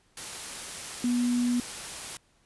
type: tone in noise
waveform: sine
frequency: 243.5 Hz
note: B3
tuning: 24 cents flat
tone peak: -23 dBFS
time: 1.04-1.6 s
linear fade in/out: 2 ms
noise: white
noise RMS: -38 dBFS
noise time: 0.17-2.17 s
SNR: +12 dB
effects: pink hiss -66 dBFS RMS until 2.45 s + resampled to 24000 Hz